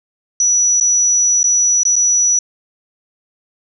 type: tone with dropouts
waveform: sine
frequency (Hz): 5890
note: F#8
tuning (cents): -9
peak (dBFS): -10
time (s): 0.4-2.39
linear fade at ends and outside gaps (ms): 2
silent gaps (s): 0.801-0.809 / 1.431-1.441 / 1.833-1.852 / 1.957-1.963
effects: none